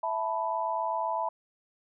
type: chord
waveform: sine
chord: E suspended fourth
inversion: none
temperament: equal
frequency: 659.3 / 880 / 987.8 Hz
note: E5 / A5 / B5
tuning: 0 / 0 / 0 cents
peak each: -33 / -32 / -31 dBFS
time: 0.03-1.29 s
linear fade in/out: 5 ms
effects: none